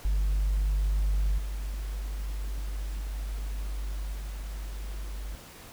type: tone with level steps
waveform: sine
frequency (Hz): 49.6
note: G1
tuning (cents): +21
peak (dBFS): -21 / -30 / -33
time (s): 0.05-5.35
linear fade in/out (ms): 0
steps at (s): 1.38 / 4.13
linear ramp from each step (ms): 5
effects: tanh soft clip ceiling -21 dBFS + pink hiss -48 dBFS RMS until 5.72 s